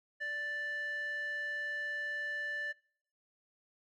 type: tone with band-pass filter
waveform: square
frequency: 587.3 Hz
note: D5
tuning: in tune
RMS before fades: -38 dBFS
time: 0.2-2.73 s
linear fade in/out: 20 ms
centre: 1800 Hz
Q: 5.2
effects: noise-tail reverb RT60 0.6 s tail -24 dB re dry